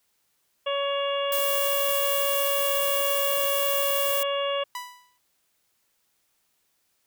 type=harmonic tone; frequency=561 Hz; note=C#5; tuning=21 cents sharp; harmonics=1 / 2 / 3 / 4 / 5 / 6; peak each=-26 / -31 / -40 / -41 / -32 / -37 dBFS; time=0.66-4.64 s; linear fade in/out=10 ms
type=noise; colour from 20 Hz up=violet; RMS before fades=-28 dBFS; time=1.32-4.23 s; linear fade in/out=2 ms
type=tone with exponential decay; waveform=sawtooth; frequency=987.8 Hz; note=B5; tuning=in tune; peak=-26 dBFS; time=4.75-5.18 s; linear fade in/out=2 ms; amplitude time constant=92 ms
effects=white hiss -71 dBFS RMS until 7.06 s